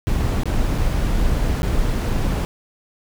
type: noise with dropouts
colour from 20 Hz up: brown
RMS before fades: -19 dBFS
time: 0.07-2.45 s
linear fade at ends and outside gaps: 0 ms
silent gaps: 0.434-0.456 / 0.78-0.784 / 1.62-1.631 s
effects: none